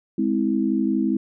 sine chord, Ab augmented, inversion none, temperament just, 207.7 / 259.6 / 324.5 Hz, Ab3 / C4 / E4, 0 / -13 / -27 cents, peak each -23 dBFS, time 0.18-1.17 s, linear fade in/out 5 ms, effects none

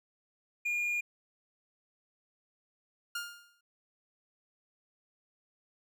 triangle tone, 2424 Hz, D#7, 46 cents flat, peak -28 dBFS, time 0.65-1.01 s, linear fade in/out 10 ms
sawtooth tone with exponential decay, 1410 Hz, F6, 16 cents sharp, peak -29 dBFS, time 3.15-3.61 s, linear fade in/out 5 ms, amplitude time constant 98 ms
effects none

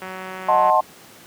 click train, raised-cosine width 0.5 ms, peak -18 dBFS, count 128, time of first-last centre 0.02-0.699 s, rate 187 Hz
sine chord, D# diminished seventh, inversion none, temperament equal with one note detuned, 622.3 / 740 / 880 / 1056.2 Hz, D#5 / F#5 / A5 / C6, 0 / 0 / 0 / +16 cents, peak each -20 / -19 / -18 / -18 dBFS, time 0.48-0.81 s, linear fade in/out 10 ms
effects pink hiss -45 dBFS RMS until 1.26 s + high-pass 150 Hz 12 dB/octave

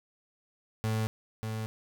35% pulse tone with echo, 110 Hz, A2, in tune, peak -26 dBFS, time 0.84-1.07 s, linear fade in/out 0 ms, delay 590 ms, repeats 1, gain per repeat -5 dB, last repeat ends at 1.66 s, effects none

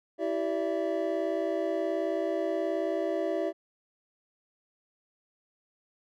triangle tone cluster, 326.8 / 385.5 / 582 / 662 Hz, E4 / G4 / D5 / E5, -15 / -29 / -16 / +7 cents, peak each -31 dBFS, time 0.18-3.53 s, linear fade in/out 50 ms, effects none

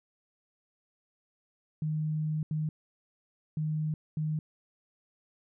sine tone bursts at uneven times, 154.5 Hz, D#3, 12 cents flat, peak -28 dBFS, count 4, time 1.82-2.43 / 2.51-2.69 / 3.57-3.94 / 4.17-4.39 s, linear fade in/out 2 ms, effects none

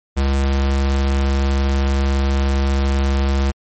square tone, 68.4 Hz, C#2, 23 cents flat, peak -15 dBFS, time 0.16-3.52 s, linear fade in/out 20 ms, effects MP3 32 kbps

